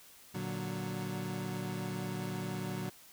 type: chord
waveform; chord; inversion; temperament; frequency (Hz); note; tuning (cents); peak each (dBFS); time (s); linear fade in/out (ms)
30% pulse; Bb augmented; none; equal; 116.54 / 146.83 / 185; Bb2 / D3 / F#3; 0 / 0 / 0; -39 / -39 / -36; 0.34-2.9; 10
effects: white hiss -57 dBFS RMS until 3.12 s